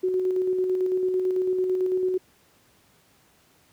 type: tone with tremolo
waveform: sine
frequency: 370 Hz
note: F#4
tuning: in tune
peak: -20 dBFS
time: 0.03-2.18 s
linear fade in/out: 10 ms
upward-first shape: square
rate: 9 Hz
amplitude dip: 30%
effects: pink hiss -60 dBFS RMS until 3.72 s + high-pass 80 Hz 12 dB/octave